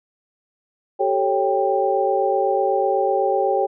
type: tone cluster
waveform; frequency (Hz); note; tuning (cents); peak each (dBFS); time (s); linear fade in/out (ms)
sine; 386.4 / 434.4 / 551 / 790; G4 / A4 / C#5 / G5; -25 / -22 / -11 / +13; -22 / -24 / -22 / -21; 0.99-3.67; 20
effects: none